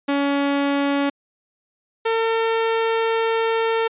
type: tone pair in turn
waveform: sawtooth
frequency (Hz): 281.8 / 452.4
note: C#4 / A4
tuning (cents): +29 / +48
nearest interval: minor sixth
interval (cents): 819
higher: second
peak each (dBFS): -14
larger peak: neither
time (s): 0.08-1.1 / 2.05-3.88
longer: second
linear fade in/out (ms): 10
effects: resampled to 8000 Hz